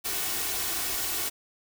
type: noise with comb filter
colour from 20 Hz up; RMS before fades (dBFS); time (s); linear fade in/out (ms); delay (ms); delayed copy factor
white; -30; 0.04-1.3; 20; 2.7; +0.55
effects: none